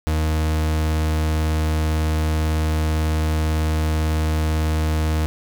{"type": "tone", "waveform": "40% pulse", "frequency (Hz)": 78.1, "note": "D#2", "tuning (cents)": 7, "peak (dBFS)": -17, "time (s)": [0.07, 5.26], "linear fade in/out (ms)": 0, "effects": []}